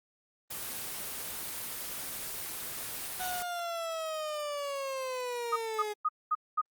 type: noise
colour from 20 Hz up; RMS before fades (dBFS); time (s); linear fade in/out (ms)
white; -38; 0.5-3.43; 10
type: linear sweep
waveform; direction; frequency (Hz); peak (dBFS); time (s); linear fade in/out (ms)
30% pulse; down; 740 to 415.3; -31; 3.19-5.94; 20
type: tone bursts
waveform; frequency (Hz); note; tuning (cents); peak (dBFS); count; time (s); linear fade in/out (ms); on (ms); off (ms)
sine; 1244.5; D#6; 0; -25; 5; 5.52-6.615; 10; 43; 220
effects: Opus 24 kbps